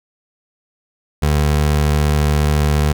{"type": "tone", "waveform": "25% pulse", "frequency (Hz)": 74.4, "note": "D2", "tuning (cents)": 23, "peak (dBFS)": -9, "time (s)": [1.22, 2.93], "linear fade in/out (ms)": 10, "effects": []}